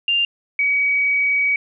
sine tone pair in turn, 2794 / 2266 Hz, F7 / C#7, 0 / +37 cents, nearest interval major third, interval 363 cents, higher first, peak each -15 dBFS, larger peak neither, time 0.08-0.25 / 0.59-1.56 s, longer second, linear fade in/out 2 ms, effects none

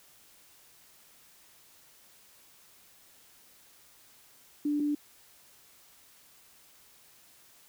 sine tone pair in turn, 293.7 / 293.7 Hz, D4 / D4, 0 / 0 cents, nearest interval unison, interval 0 cents, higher neither, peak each -26 dBFS, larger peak neither, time 4.65-4.8 / 4.8-4.95 s, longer neither, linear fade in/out 5 ms, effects white hiss -59 dBFS RMS until 7.68 s

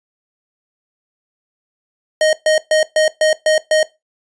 square tone bursts, 622.3 Hz, D#5, in tune, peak -11 dBFS, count 7, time 2.21-3.83 s, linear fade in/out 2 ms, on 120 ms, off 130 ms, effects noise-tail reverb RT60 0.2 s tail -17 dB re dry + resampled to 22050 Hz

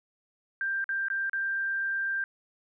sine tone with dropouts, 1582 Hz, G6, 15 cents sharp, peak -27 dBFS, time 0.61-2.24 s, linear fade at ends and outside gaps 1 ms, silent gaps 0.842-0.891 / 1.084-1.101 / 1.296-1.332 s, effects none

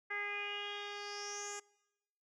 10% pulse tone with low-pass filter sweep, 409.3 Hz, G#4, 25 cents flat, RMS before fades -42 dBFS, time 0.1-1.6 s, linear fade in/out 10 ms, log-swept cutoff 1900 to 7600 Hz, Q 6.6, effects noise-tail reverb RT60 1.0 s tail -24 dB re dry

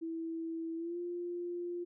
sine tone with pitch glide, 328.1 to 349.6 Hz, E4 to F4, -8 to +2 cents, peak -36 dBFS, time 0.01-1.85 s, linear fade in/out 20 ms, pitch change +110 cents, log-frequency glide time 0.76-0.98 s, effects none

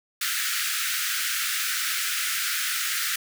pink high-pass noise, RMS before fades -27 dBFS, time 0.21-3.16 s, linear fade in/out 5 ms, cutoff 1300 Hz, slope 96 dB/octave, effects none

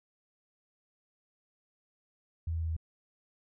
sine tone with pitch steps, 82.41 / 81.84 / 81.28 / 80.71 Hz, E2 / E2 / E2 / E2, 0 / -12 / -24 / -36 cents, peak -30 dBFS, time 2.47-2.766 s, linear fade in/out 5 ms, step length 74 ms, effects none

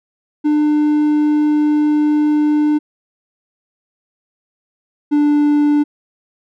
triangle tone pair in turn, 299.6 / 294.1 Hz, D4 / D4, +35 / +3 cents, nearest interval unison, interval 32 cents, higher first, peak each -9 / -8 dBFS, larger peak second, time 0.44-2.79 / 5.11-5.84 s, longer first, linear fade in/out 20 ms, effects none

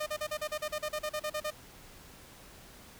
sawtooth tone bursts, 608 Hz, D#5, 40 cents flat, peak -28 dBFS, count 15, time 0-1.507 s, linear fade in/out 10 ms, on 65 ms, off 38 ms, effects pink hiss -53 dBFS RMS until 2.99 s

